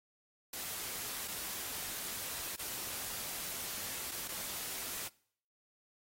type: noise with dropouts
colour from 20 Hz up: white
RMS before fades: -41 dBFS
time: 0.53-5.08 s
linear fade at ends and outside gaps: 5 ms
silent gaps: 1.277-1.283 / 2.558-2.591 / 4.112-4.118 / 4.278-4.288 s
effects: noise-tail reverb RT60 0.6 s tail -23 dB re dry + AAC 48 kbps